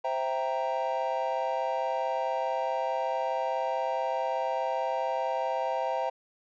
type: chord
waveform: triangle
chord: C dominant seventh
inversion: none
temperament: equal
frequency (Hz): 523.3 / 659.3 / 784 / 932.3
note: C5 / E5 / G5 / Bb5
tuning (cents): 0 / 0 / 0 / 0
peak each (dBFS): -31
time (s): 0.04-6.1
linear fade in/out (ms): 10
effects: resampled to 16000 Hz